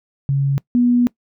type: tone pair in turn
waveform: sine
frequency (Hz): 138.59 / 243.2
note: C#3 / B3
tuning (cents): 0 / -26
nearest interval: minor seventh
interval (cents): 974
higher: second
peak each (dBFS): -14 / -11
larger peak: second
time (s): 0.29-0.58 / 0.75-1.07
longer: second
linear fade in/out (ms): 0
effects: noise-tail reverb RT60 0.1 s tail -22 dB re dry